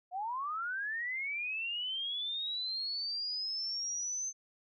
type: linear sweep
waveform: sine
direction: up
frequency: 698.5 to 6260 Hz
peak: -34 dBFS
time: 0.11-4.33 s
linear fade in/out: 50 ms
effects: none